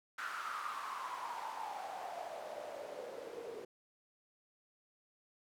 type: noise with band-pass filter sweep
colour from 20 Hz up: white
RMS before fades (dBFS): -44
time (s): 0.18-3.65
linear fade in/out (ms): 5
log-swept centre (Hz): 1400 to 430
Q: 7.2
effects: none